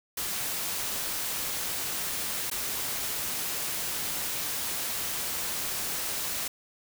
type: noise with dropouts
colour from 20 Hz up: white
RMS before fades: -32 dBFS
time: 0.17-6.48 s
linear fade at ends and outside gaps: 5 ms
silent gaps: 2.501-2.513 s
effects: none